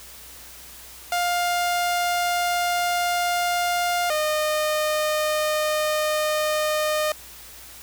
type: tone pair in turn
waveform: sawtooth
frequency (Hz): 704 / 611.9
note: F5 / D#5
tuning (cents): +14 / -29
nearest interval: major second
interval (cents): 243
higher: first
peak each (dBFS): -17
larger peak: neither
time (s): 1.12-4.1 / 4.1-7.12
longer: second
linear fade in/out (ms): 2
effects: added 60 Hz sine -52 dBFS peak until 7.82 s + white hiss -43 dBFS RMS until 7.82 s